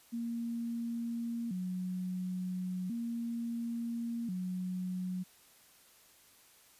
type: tone with vibrato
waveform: sine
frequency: 206.8 Hz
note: G#3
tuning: 7 cents flat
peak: -34 dBFS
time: 0.12-5.24 s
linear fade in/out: 20 ms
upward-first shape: square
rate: 0.36 Hz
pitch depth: 210 cents each way
effects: white hiss -62 dBFS RMS until 6.79 s + resampled to 32000 Hz